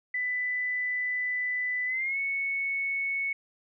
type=tone with pitch glide; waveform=sine; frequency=1993 to 2211 Hz; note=B6 to C#7; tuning=+15 to -5 cents; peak=-27 dBFS; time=0.14-3.33 s; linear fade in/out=5 ms; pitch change=+180 cents; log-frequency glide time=1.86-2.18 s; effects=none